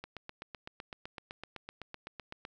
click train, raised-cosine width 0.3 ms, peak -26 dBFS, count 20, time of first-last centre 0.04-2.451 s, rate 7.88 Hz, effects none

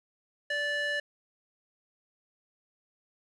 square tone with band-pass filter, 583 Hz, D5, 13 cents flat, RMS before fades -31 dBFS, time 0.5-1 s, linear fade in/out 5 ms, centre 2000 Hz, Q 2.1, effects resampled to 24000 Hz + 9-bit

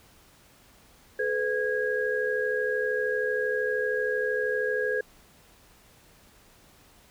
sine tone cluster, 431.1 / 504 / 1644 Hz, A4 / B4 / G#6, -35 / +35 / -18 cents, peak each -29 dBFS, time 1.19-5.01 s, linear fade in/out 5 ms, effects pink hiss -57 dBFS RMS until 7.1 s

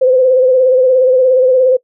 sine tone with vibrato, 513 Hz, C5, 34 cents flat, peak -6 dBFS, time 0.01-1.77 s, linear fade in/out 10 ms, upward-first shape sine, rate 17 Hz, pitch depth 50 cents each way, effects noise-tail reverb RT60 0.1 s tail -22 dB re dry

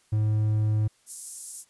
triangle tone, 107.3 Hz, A2, 43 cents flat, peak -19 dBFS, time 0.12-0.88 s, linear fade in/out 10 ms
white high-pass noise, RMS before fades -35 dBFS, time 1.06-1.65 s, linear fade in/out 50 ms, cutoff 7100 Hz, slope 24 dB/octave
effects white hiss -64 dBFS RMS until 1.69 s + resampled to 24000 Hz

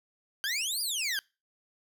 20% pulse exponential two-way sweep, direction up then down, 1534 to 4978 to 1534 Hz, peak -24 dBFS, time 0.44-1.19 s, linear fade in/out 0 ms, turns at 0.81 s, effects noise-tail reverb RT60 0.3 s tail -26 dB re dry

